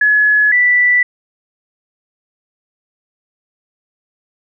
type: tone pair in turn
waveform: sine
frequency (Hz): 1698 / 1971.1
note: G#6 / B6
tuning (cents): +38 / -4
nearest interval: minor third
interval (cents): 258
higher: second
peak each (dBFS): -8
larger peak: neither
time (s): 0.01-0.52 / 0.52-1.03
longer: neither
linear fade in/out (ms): 5
effects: none